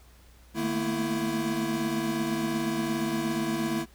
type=tone cluster; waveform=square; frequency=151.6 / 216.5 / 224.9 / 242.2 / 332.3 Hz; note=D#3 / A3 / A3 / B3 / E4; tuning=-45 / -28 / +38 / -34 / +14 cents; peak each=-38 / -38 / -32 / -37 / -31 dBFS; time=0.54-3.86 s; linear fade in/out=50 ms; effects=added 60 Hz sine -53 dBFS peak until 3.94 s + pink hiss -59 dBFS RMS until 3.94 s